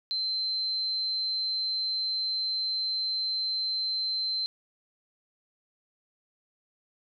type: tone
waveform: sine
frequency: 4100 Hz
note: C8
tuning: 36 cents flat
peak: -27 dBFS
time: 0.11-4.46 s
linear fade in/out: 0 ms
effects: none